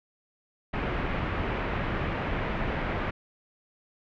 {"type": "low-pass noise", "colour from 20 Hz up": "pink", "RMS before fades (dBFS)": -30, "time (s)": [0.73, 3.11], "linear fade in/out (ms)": 10, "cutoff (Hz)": 2500, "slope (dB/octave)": 24, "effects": []}